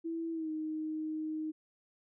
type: tone with pitch glide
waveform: sine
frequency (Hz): 329.6 to 311.8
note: E4 to D#4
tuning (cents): 0 to +4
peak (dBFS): -34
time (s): 0.04-1.52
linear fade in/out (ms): 20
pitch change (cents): -96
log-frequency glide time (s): 0.32-0.5
effects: none